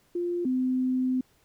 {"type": "tone pair in turn", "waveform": "sine", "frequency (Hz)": [349.6, 256.3], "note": ["F4", "C4"], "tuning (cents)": [2, -36], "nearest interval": "perfect fourth", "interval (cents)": 538, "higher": "first", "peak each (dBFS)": [-26, -23], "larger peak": "second", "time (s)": [[0.15, 0.45], [0.45, 1.21]], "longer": "second", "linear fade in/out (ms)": 5, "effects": ["pink hiss -65 dBFS RMS until 1.44 s"]}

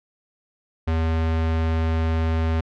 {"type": "tone", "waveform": "square", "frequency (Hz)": 81, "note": "E2", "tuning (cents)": -30, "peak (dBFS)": -20, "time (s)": [0.87, 2.61], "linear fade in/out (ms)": 10, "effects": ["low-pass 3000 Hz 12 dB/octave"]}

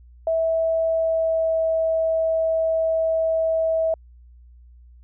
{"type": "tone with pitch glide", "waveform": "sine", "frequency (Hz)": [652, 647.9], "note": ["E5", "E5"], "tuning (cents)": [-19, -30], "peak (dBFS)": -18, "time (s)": [0.27, 3.94], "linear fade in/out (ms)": 2, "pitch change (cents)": -11, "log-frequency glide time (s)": [0.88, 1.61], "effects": ["added 60 Hz sine -45 dBFS peak until 5.03 s"]}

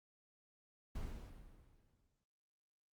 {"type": "noise with exponential decay", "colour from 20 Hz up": "brown", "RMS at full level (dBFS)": -43, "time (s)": [0.95, 2.24], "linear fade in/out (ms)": 5, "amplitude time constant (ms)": 280, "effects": ["noise-tail reverb RT60 0.7 s tail -24 dB re dry", "Opus 48 kbps"]}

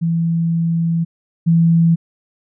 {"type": "tone pair in turn", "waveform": "sine", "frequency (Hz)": [166.5, 166.5], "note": ["E3", "E3"], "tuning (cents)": [18, 18], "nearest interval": "unison", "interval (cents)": 0, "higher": "neither", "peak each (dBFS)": [-14, -9], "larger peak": "second", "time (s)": [[0.01, 1.05], [1.46, 1.96]], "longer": "first", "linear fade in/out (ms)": 20, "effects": []}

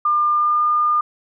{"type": "tone with pitch glide", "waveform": "sine", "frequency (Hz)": [1200, 1210.4], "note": ["D6", "D#6"], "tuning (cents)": [37, -48], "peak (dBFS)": -14, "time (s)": [0.05, 1.01], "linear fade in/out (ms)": 5, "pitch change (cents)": 15, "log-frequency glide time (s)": [0.33, 0.64], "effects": []}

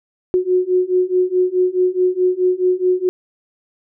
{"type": "beating tone pair", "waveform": "sine", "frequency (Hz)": [363.2, 367.9], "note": ["F#4", "F#4"], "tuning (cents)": [-32, -10], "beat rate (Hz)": 4.7, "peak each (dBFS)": [-17, -16], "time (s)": [0.34, 3.09], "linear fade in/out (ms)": 0, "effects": []}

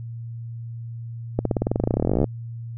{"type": "accelerating click train", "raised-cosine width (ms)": 2, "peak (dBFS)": -7, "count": 28, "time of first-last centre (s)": [1.39, 2.242], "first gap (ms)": 63, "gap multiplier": 0.94, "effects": ["added 116 Hz sine -31 dBFS peak until 2.77 s"]}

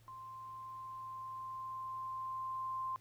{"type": "tone with level ramp", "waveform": "sine", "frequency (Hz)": 1046.5, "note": "C6", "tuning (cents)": 0, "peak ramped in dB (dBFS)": [-47, -36], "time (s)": [0.08, 2.96], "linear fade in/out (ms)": 0, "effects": ["added 111 Hz sine -62 dBFS peak until 3 s", "pink hiss -69 dBFS RMS until 3 s"]}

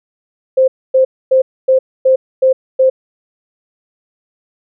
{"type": "tone bursts", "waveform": "sine", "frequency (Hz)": 523.3, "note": "C5", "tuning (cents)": 0, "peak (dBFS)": -6, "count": 7, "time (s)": [0.57, 2.9], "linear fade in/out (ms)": 10, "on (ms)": 110, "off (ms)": 260, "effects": []}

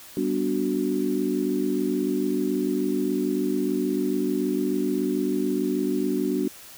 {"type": "chord", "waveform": "sine", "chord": "G major seventh", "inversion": "none", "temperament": "equal with one note detuned", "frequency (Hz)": [195.32, 246.9, 293.7, 370], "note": ["G3", "B3", "D4", "F#4"], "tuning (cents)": [-6, 0, 0, 0], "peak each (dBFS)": [-30, -28, -26, -27], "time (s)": [0.17, 6.48], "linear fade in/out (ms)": 2, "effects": ["white hiss -45 dBFS RMS until 6.77 s"]}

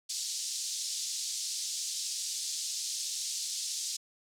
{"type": "band-pass noise", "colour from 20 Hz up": "pink", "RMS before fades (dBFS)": -36, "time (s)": [0.09, 3.97], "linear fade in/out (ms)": 10, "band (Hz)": [4400, 8300], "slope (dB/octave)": 24, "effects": []}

